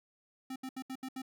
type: tone bursts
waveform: square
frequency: 261.6 Hz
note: C4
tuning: in tune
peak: -39 dBFS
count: 6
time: 0.5-1.219 s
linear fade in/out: 5 ms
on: 59 ms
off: 73 ms
effects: none